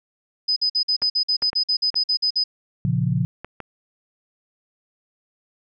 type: tone bursts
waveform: sine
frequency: 5010 Hz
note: D#8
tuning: 11 cents sharp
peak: -17 dBFS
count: 15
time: 0.48-2.44 s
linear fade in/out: 10 ms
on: 84 ms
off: 50 ms
type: clicks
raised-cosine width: 0.5 ms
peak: -18 dBFS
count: 6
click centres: 1.021 / 1.423 / 1.531 / 1.943 / 3.446 / 3.603 s
type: chord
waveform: sine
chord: Bb minor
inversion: none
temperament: equal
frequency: 116.54 / 138.59 / 174.61 Hz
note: Bb2 / Db3 / F3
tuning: 0 / 0 / 0 cents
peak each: -23 / -22 / -23 dBFS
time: 2.85-3.25 s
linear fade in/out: 0 ms
effects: none